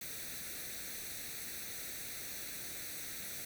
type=noise with comb filter; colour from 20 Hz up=white; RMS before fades=-44 dBFS; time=0.01-3.45 s; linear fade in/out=5 ms; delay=0.49 ms; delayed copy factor=+0.7; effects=none